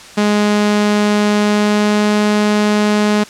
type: tone with pitch glide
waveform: sawtooth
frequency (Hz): 208.2 to 209.5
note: G#3 to G#3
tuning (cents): +5 to +15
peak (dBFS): -7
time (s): 0.17-3.24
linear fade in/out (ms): 10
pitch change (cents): +10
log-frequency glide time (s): 1.39-2.11
effects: white hiss -36 dBFS RMS until 3.29 s + low-pass 7000 Hz 12 dB/octave